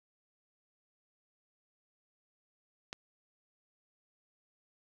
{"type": "click", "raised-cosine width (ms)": 0.2, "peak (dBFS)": -22, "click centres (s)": 2.929, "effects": []}